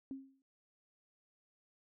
sine tone with exponential decay, 268.9 Hz, C4, 47 cents sharp, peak -38 dBFS, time 0.11-0.42 s, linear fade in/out 1 ms, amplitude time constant 67 ms, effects none

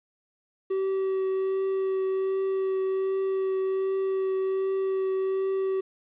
triangle tone with vibrato, 382.9 Hz, G4, 41 cents flat, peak -22 dBFS, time 0.7-5.81 s, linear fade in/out 10 ms, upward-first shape triangle, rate 1.3 Hz, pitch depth 12 cents each way, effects resampled to 8000 Hz + 10-bit

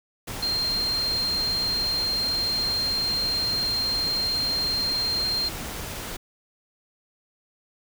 sine tone in noise, 4189 Hz, C8, 1 cent sharp, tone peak -23 dBFS, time 0.42-5.49 s, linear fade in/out 10 ms, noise pink, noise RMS -34 dBFS, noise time 0.27-6.17 s, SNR +8 dB, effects none

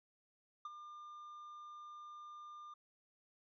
triangle tone with ADSR envelope, 1200 Hz, D6, 37 cents sharp, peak -39 dBFS, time 0.65-2.74 s, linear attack 4 ms, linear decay 29 ms, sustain -9 dB, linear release 6 ms, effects resampled to 16000 Hz

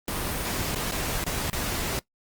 pink noise with dropouts, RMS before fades -29 dBFS, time 0.08-1.99 s, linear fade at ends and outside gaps 0 ms, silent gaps 0.747-0.759 / 0.912-0.921 / 1.24-1.265 / 1.499-1.53 s, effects noise-tail reverb RT60 0.1 s tail -19 dB re dry + Opus 32 kbps

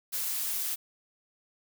blue noise, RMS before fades -32 dBFS, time 0.12-0.76 s, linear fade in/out 20 ms, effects none

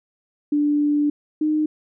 sine tone pair in turn, 293.7 / 306.5 Hz, D4 / D#4, 0 / -26 cents, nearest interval minor second, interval 74 cents, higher second, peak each -16 / -17 dBFS, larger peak first, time 0.52-1.1 / 1.41-1.66 s, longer first, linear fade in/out 5 ms, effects none

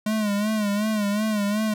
square tone with vibrato, 210 Hz, G#3, 19 cents sharp, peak -22 dBFS, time 0.06-1.74 s, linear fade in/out 5 ms, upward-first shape sine, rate 2.7 Hz, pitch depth 72 cents each way, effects none

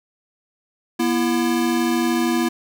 square tone pair together, 241.2 / 334.3 Hz, B3 / E4, -41 / +24 cents, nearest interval tritone, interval 565 cents, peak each -21 dBFS, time 0.99-2.49 s, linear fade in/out 10 ms, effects none

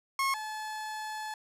30% pulse tone pair in turn, 1086 / 862 Hz, C#6 / A5, -36 / -36 cents, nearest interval major third, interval 400 cents, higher first, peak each -24 / -33 dBFS, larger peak first, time 0.19-0.34 / 0.34-1.34 s, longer second, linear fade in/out 2 ms, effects low-pass 12000 Hz 12 dB/octave

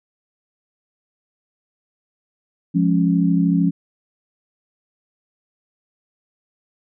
sine chord, Db major, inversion first, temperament equal, 174.61 / 207.7 / 277.2 Hz, F3 / Ab3 / Db4, 0 / 0 / 0 cents, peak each -16 / -22 / -19 dBFS, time 2.74-3.71 s, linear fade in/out 20 ms, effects none

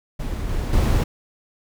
brown noise with level steps, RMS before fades -26 / -24 / -17 dBFS, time 0.19-1.04 s, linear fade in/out 10 ms, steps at 0.49 / 0.73 s, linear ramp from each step 2 ms, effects none

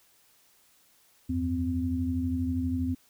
sine tone cluster, 83.8 / 96.2 / 257.2 Hz, E2 / G2 / C4, +29 / -32 / -30 cents, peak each -31 / -37 / -28 dBFS, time 1.29-2.95 s, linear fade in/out 10 ms, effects white hiss -63 dBFS RMS until 3.09 s

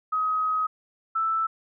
sine tone pair in turn, 1265 / 1321 Hz, D#6 / E6, +28 / +3 cents, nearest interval minor second, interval 75 cents, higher second, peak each -22 dBFS, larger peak neither, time 0.12-0.67 / 1.15-1.47 s, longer first, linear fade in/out 10 ms, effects none

